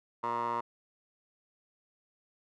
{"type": "tone with band-pass filter", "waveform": "15% pulse", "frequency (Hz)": 118.1, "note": "A#2", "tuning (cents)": 23, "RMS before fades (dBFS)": -33, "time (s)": [0.23, 0.61], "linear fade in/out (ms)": 10, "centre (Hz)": 940, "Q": 7, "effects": []}